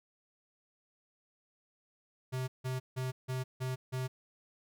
square tone bursts, 129 Hz, C3, 24 cents flat, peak -34 dBFS, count 6, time 2.32-4.08 s, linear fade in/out 20 ms, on 160 ms, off 160 ms, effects none

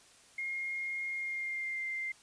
sine tone with pitch glide, 2138 to 2092 Hz, C7 to C7, +37 to -1 cents, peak -34 dBFS, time 0.38-2.12 s, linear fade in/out 5 ms, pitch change -38 cents, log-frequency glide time 1.11-1.85 s, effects white hiss -60 dBFS RMS until 2.22 s + resampled to 22050 Hz

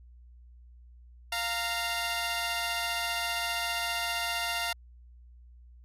10% pulse tone pair together, 697 / 924.3 Hz, F5 / A#5, -4 / -15 cents, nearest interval perfect fourth, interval 489 cents, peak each -23 / -25 dBFS, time 1.32-4.73 s, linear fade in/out 5 ms, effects added 60 Hz sine -50 dBFS peak until 5.84 s + resampled to 32000 Hz

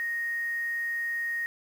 sine tone with quantisation, 1864.7 Hz, A#6, in tune, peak -28 dBFS, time 0-1.46 s, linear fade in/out 0 ms, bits 8, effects none

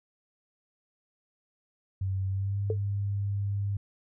sine tone with pitch glide, 95.7 to 100.4 Hz, G2 to G2, -41 to +42 cents, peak -27 dBFS, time 2.01-3.77 s, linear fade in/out 5 ms, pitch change +83 cents, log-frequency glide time 2.28-2.59 s
sine tone with exponential decay, 438.5 Hz, A4, 6 cents flat, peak -23 dBFS, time 2.7-2.78 s, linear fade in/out 2 ms, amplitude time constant 16 ms
effects none

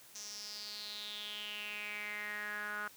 sawtooth tone with band-pass filter sweep, 208.6 Hz, G#3, 8 cents sharp, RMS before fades -43 dBFS, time 0.15-2.88 s, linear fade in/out 5 ms, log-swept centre 6100 to 1400 Hz, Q 6.6, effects white hiss -58 dBFS RMS until 2.96 s + high-pass 60 Hz 12 dB/octave

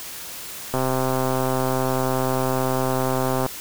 click train, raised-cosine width 1 ms, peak -9 dBFS, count 355, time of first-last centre 0.74-3.463 s, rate 130 Hz, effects white hiss -35 dBFS RMS until 3.6 s

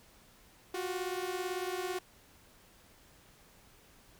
sawtooth beating tone pair, 357.8 / 375.8 Hz, F4 / F#4, +42 / +27 cents, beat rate 18 Hz, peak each -33 / -34 dBFS, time 0.74-1.99 s, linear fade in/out 5 ms, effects pink hiss -61 dBFS RMS until 4.19 s

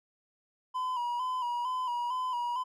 triangle tone with vibrato, 987.8 Hz, B5, in tune, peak -28 dBFS, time 0.74-2.64 s, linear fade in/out 20 ms, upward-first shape square, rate 2.2 Hz, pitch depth 48 cents each way, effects none

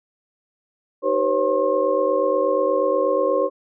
sine tone cluster, 311 / 387.3 / 495.7 / 544 / 1072 Hz, D#4 / G4 / B4 / C#5 / C6, -1 / -21 / +6 / -33 / +42 cents, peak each -28 / -25 / -22 / -20 / -26 dBFS, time 1.02-3.5 s, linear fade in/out 50 ms, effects none

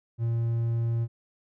triangle tone, 116 Hz, A#2, 8 cents flat, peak -22 dBFS, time 0.18-1.08 s, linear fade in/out 50 ms, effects none

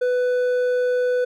sine tone with hard clipping, 497.1 Hz, B4, 11 cents sharp, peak -19 dBFS, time 0.01-1.25 s, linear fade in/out 10 ms, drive 5 dB, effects none

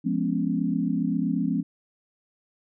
sine chord, C# dominant seventh, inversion first, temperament just, 173.24 / 207.9 / 249.5 / 277.2 Hz, E#3 / G#3 / B3 / C#4, -14 / +2 / +18 / 0 cents, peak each -28 dBFS, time 0.04-1.63 s, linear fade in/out 20 ms, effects none

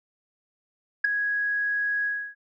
sine tone with ADSR envelope, 1661.2 Hz, G#6, in tune, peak -12 dBFS, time 1.04-2.35 s, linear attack 9 ms, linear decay 4 ms, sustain -11 dB, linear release 300 ms, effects tanh soft clip ceiling -12 dBFS

